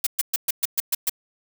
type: noise bursts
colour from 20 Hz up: blue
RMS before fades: -21 dBFS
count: 8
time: 0.04-1.096 s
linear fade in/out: 5 ms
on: 27 ms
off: 120 ms
effects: none